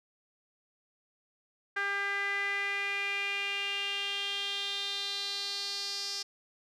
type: tone with band-pass filter sweep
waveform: sawtooth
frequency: 400 Hz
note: G4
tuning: 35 cents sharp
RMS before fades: -34 dBFS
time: 1.76-6.23 s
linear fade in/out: 10 ms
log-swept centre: 1700 to 5100 Hz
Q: 5
effects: none